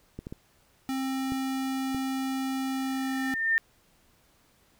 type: clicks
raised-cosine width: 3 ms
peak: -24 dBFS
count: 5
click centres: 0.19 / 0.269 / 0.325 / 1.321 / 1.947 s
type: tone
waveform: square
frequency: 265.3 Hz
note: C4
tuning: 24 cents sharp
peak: -29 dBFS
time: 0.89-3.34 s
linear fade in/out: 0 ms
type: tone with exponential growth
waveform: sine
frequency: 1809 Hz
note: A6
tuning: 48 cents sharp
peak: -19 dBFS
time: 2.66-3.58 s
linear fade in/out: 0 ms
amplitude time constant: 200 ms
effects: pink hiss -64 dBFS RMS until 4.79 s